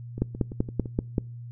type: two click trains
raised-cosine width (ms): 3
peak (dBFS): -22 / -10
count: 5 / 6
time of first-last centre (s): 0.18-0.858 / 0.22-1.182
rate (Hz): 5.9 / 5.2
effects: noise-tail reverb RT60 0.4 s tail -26 dB re dry + added 119 Hz sine -37 dBFS peak until 1.51 s